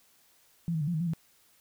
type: tone with pitch steps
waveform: sine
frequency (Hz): 168.8 / 158.7 / 145.5 / 174.3 / 156.1 / 174.1 / 162.8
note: E3 / D#3 / D3 / F3 / D#3 / F3 / E3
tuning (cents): +41 / +35 / -16 / -3 / +6 / -5 / -21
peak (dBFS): -27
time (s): 0.68-1.135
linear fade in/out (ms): 0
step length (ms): 65
effects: white hiss -64 dBFS RMS until 1.6 s